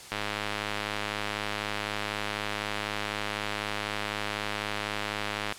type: click train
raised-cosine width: 0.3 ms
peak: -14 dBFS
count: 563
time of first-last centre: 0.12-5.524 s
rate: 104 Hz
effects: white hiss -45 dBFS RMS until 5.58 s + low-pass 9000 Hz 12 dB/octave